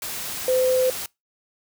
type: tone in noise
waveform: sine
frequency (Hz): 512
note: C5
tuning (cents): -38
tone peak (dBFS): -17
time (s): 0.48-0.9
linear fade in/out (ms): 2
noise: white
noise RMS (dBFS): -31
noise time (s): 0.02-1.06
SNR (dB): +11
effects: noise-tail reverb RT60 0.2 s tail -24 dB re dry